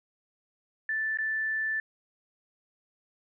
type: tone with dropouts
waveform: sine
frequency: 1760 Hz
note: A6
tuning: in tune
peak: -27 dBFS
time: 0.89-1.8 s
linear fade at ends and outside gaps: 2 ms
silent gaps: 1.173-1.186 s
effects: none